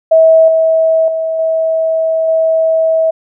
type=tone with level steps; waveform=sine; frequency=646 Hz; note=E5; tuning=35 cents flat; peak=-3 / -7 / -13 / -10 / -8 dBFS; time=0.11-3.11 s; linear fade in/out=10 ms; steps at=0.48 / 1.08 / 1.39 / 2.28 s; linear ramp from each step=2 ms; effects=none